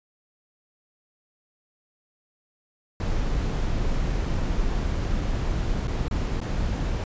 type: noise with dropouts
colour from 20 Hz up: brown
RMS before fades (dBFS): -25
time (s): 3-7.04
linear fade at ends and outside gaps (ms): 2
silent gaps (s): 5.873-5.879 / 6.083-6.111 / 6.404-6.414
effects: resampled to 16000 Hz